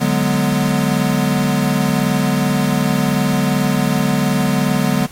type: chord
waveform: square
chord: G# half-diminished seventh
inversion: second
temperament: equal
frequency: 146.83 / 185 / 207.7 / 246.9 Hz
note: D3 / F#3 / G#3 / B3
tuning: 0 / 0 / 0 / 0 cents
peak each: -20 dBFS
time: 0-5.07 s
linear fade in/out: 20 ms
effects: pink hiss -38 dBFS RMS until 5.11 s + MP3 64 kbps